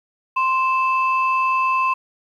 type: tone pair together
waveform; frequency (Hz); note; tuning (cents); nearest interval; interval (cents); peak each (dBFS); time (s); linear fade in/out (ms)
sine; 1045 / 2633; C6 / E7; -2 / -3; octave + major third; 1599; -16 / -23; 0.36-1.94; 10
effects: tanh soft clip ceiling -9 dBFS + 9-bit